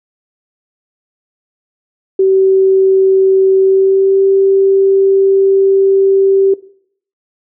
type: tone with pitch glide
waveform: sine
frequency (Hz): 383 to 389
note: G4 to G4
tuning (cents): -40 to -13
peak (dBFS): -6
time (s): 2.19-6.54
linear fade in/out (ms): 5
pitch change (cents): +27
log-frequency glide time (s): 3.58-4.23
effects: noise-tail reverb RT60 0.6 s tail -18 dB re dry